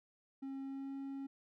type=tone with pitch glide; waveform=triangle; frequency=270.6 to 273.4 Hz; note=C#4 to C#4; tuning=-42 to -24 cents; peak=-39 dBFS; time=0.42-1.27 s; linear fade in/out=10 ms; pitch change=+18 cents; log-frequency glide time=0.63-0.95 s; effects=none